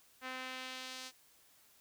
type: tone with band-pass filter sweep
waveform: sawtooth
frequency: 257.8 Hz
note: C4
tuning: 26 cents flat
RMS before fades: -45 dBFS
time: 0.21-1.12 s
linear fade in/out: 50 ms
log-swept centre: 1800 to 5300 Hz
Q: 1.1
effects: white hiss -66 dBFS RMS until 1.8 s